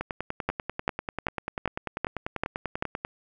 two click trains, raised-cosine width 0.5 ms, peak -10 / -15 dBFS, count 7 / 32, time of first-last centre 0.49-2.825 / 0.01-3.049 s, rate 2.57 / 10.2 Hz, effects none

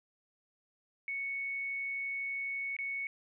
sine tone with dropouts, 2217 Hz, C#7, in tune, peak -34 dBFS, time 1.08-3.07 s, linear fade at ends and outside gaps 1 ms, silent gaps 2.766-2.788 s, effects none

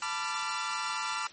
sawtooth chord, B half-diminished seventh, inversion third, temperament equal with one note detuned, 880 / 987.8 / 1174.7 / 1373.7 Hz, A5 / B5 / D6 / F6, 0 / 0 / 0 / -29 cents, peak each -35 / -34 / -34 / -31 dBFS, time 0.02-1.27 s, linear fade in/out 2 ms, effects white hiss -50 dBFS RMS until 1.32 s + MP3 32 kbps

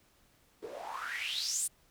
white noise with band-pass filter sweep, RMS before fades -37 dBFS, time 0.62-1.68 s, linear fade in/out 10 ms, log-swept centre 380 to 9600 Hz, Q 7, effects pink hiss -67 dBFS RMS until 1.9 s

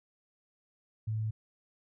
sine tone, 109.3 Hz, A2, 11 cents flat, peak -30 dBFS, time 1.07-1.31 s, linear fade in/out 10 ms, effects none

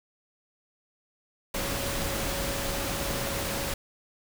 sine tone in noise, 554.4 Hz, C#5, in tune, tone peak -37 dBFS, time 1.54-3.74 s, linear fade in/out 5 ms, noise pink, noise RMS -31 dBFS, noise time 1.54-3.74 s, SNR -9 dB, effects none

